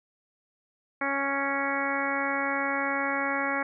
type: harmonic tone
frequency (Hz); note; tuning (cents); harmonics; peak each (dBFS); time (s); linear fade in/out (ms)
277.2; C#4; 0; 1 / 2 / 3 / 4 / 5 / 6 / 7 / 8; -34 / -34 / -34 / -34 / -34 / -34 / -34 / -34; 1.01-3.63; 5
effects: none